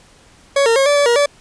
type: tone with pitch steps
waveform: 40% pulse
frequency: 558 / 458.3 / 543 / 579 / 574 / 474.9 / 576 Hz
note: C#5 / A#4 / C#5 / D5 / D5 / A#4 / D5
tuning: +11 / -29 / -36 / -25 / -40 / +32 / -34 cents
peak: -10 dBFS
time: 0.56-1.26 s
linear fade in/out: 5 ms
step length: 100 ms
effects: pink hiss -48 dBFS RMS until 1.4 s + resampled to 22050 Hz